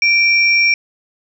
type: tone pair together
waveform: sine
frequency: 2349 / 5558 Hz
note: D7 / F8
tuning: 0 / -9 cents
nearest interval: octave + minor third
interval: 1491 cents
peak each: -10 / -18 dBFS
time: 0.02-0.74 s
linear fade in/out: 2 ms
effects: none